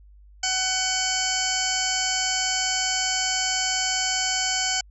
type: harmonic tone with a mistuned harmonic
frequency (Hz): 750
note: F#5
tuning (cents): +23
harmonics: 1 / 2 / 3 / 4 / 6 / 7 / 8 / 9 / 10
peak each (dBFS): -31 / -31 / -31 / -31 / -31 / -31 / -31 / -31 / -31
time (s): 0.43-4.81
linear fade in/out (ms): 5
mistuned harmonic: 4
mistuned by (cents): +26
effects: added 50 Hz sine -47 dBFS peak until 4.9 s